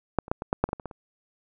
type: clicks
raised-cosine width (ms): 1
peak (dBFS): -7 / -27 / -10 / -18 / -9 / -6 / -24 / -12 / -24 / -20 / -28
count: 11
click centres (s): 0.187 / 0.281 / 0.315 / 0.421 / 0.529 / 0.64 / 0.69 / 0.731 / 0.798 / 0.857 / 0.912
effects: none